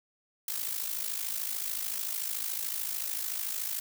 blue noise with amplitude modulation, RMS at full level -31 dBFS, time 0.48-3.8 s, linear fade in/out 2 ms, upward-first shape sine, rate 53.6 Hz, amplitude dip 70%, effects none

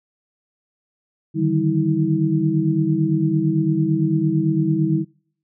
sine tone cluster, 148.6 / 157.5 / 194 / 322 Hz, D3 / D#3 / G3 / E4, +21 / +21 / -18 / -41 cents, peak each -22 / -21 / -24 / -20 dBFS, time 1.34-5.05 s, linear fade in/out 50 ms, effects noise-tail reverb RT60 0.6 s tail -26 dB re dry

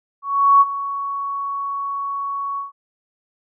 sine tone with ADSR envelope, 1116 Hz, C#6, 11 cents sharp, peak -7 dBFS, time 0.22-2.72 s, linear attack 390 ms, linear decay 33 ms, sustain -15 dB, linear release 140 ms, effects none

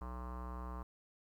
square tone with low-pass filter, 61.74 Hz, B1, in tune, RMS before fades -44 dBFS, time 0.01-0.83 s, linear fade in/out 5 ms, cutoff 1100 Hz, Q 6.1, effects 12-bit

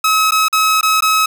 sawtooth tone with dropouts, 1282 Hz, E6, 49 cents flat, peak -7 dBFS, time 0.04-1.26 s, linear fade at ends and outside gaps 5 ms, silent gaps 0.309-0.319 / 0.484-0.527 / 0.811-0.829 / 1.007-1.022 s, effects none

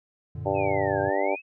triangle chord, Gb augmented, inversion none, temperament equal with one note detuned, 91.86 / 116.54 / 146.83 Hz, Gb2 / Bb2 / D3, -12 / 0 / 0 cents, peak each -34 dBFS, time 0.35-1.1 s, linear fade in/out 5 ms
harmonic tone, 98.1 Hz, G2, 2 cents sharp, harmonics 3 / 4 / 5 / 6 / 7 / 8 / 9, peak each -33 / -29 / -32 / -27 / -33 / -31 / -33 dBFS, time 0.45-1.36 s, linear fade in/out 20 ms
sine exponential two-way sweep, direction down then up, 2637 to 1568 to 2637 Hz, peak -33 dBFS, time 0.54-1.42 s, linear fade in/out 50 ms, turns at 1.01 s
effects none

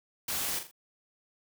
white noise with echo, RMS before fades -33 dBFS, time 0.28-0.59 s, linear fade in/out 5 ms, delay 41 ms, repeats 3, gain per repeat -8 dB, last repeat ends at 0.713 s, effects none

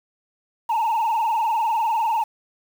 sine tone with vibrato, 894 Hz, A5, 27 cents sharp, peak -16 dBFS, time 0.69-2.24 s, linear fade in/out 10 ms, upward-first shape sine, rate 20 Hz, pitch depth 99 cents each way, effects tanh soft clip ceiling -17 dBFS + 7-bit

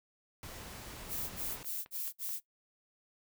pink noise, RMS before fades -47 dBFS, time 0.43-1.63 s, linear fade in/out 0 ms
violet noise bursts, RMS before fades -38 dBFS, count 5, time 1.08-2.404 s, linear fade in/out 50 ms, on 220 ms, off 56 ms
click train, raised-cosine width 0.3 ms, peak -36 dBFS, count 5, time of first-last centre 1.43-2.292 s, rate 4.64 Hz
effects noise-tail reverb RT60 0.1 s tail -17 dB re dry

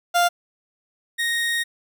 30% pulse tone pair in turn, 698.5 / 1864.8 Hz, F5 / A#6, 0 / 0 cents, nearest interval octave + perfect fourth, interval 1700 cents, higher second, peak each -13 / -18 dBFS, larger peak first, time 0.14-0.29 / 1.18-1.64 s, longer second, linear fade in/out 20 ms, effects none

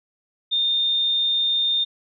sine tone, 3633 Hz, A#7, 45 cents flat, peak -18 dBFS, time 0.51-1.85 s, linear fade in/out 20 ms, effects none

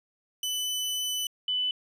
sawtooth / sine tone pair in turn, 2999 / 2999 Hz, F#7 / F#7, +23 / +23 cents, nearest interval unison, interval 0 cents, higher neither, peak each -25 dBFS, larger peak neither, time 0.43-1.27 / 1.48-1.71 s, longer first, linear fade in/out 2 ms, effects resampled to 32000 Hz + 11-bit

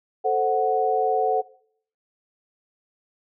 sine chord, F# diminished, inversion first, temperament equal, 440 / 523.3 / 740 Hz, A4 / C5 / F#5, 0 / 0 / 0 cents, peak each -23 / -27 / -21 dBFS, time 0.24-1.42 s, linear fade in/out 20 ms, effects noise-tail reverb RT60 0.6 s tail -20 dB re dry

